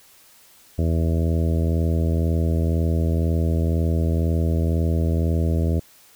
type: harmonic tone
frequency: 82 Hz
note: E2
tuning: 9 cents flat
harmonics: 1 / 2 / 3 / 4 / 5 / 6 / 7 / 8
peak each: -19 / -25 / -29 / -31 / -33 / -35 / -36 / -37 dBFS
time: 0.78-5.8 s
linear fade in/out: 10 ms
effects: white hiss -52 dBFS RMS until 6.15 s